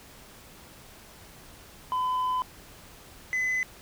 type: tone pair in turn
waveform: sine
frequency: 1011 / 2018 Hz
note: B5 / B6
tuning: +40 / +37 cents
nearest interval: octave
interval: 1197 cents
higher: second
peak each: -22 dBFS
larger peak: neither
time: 1.92-2.42 / 3.33-3.63 s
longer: first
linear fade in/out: 0 ms
effects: tanh soft clip ceiling -24 dBFS + pink hiss -50 dBFS RMS until 3.81 s